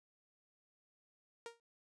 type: tone with exponential decay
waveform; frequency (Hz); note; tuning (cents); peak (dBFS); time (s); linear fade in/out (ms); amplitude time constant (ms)
sawtooth; 466.2; A#4; 0; -38; 1.46-1.6; 1; 30
effects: resampled to 22050 Hz